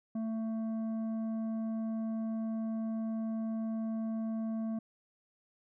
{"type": "tone with tanh clipping", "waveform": "triangle", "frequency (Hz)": 222.7, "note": "A3", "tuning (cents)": 21, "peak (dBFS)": -34, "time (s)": [0.15, 4.79], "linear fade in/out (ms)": 5, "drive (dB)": 12, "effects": []}